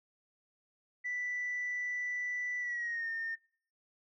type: tone with pitch glide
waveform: sine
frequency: 1975.5 to 1822 Hz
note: B6 to A#6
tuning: 0 to -40 cents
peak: -33 dBFS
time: 1.04-3.36 s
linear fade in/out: 20 ms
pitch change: -140 cents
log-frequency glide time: 2.59-3.09 s
effects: noise-tail reverb RT60 0.5 s tail -23 dB re dry + tanh soft clip ceiling -30 dBFS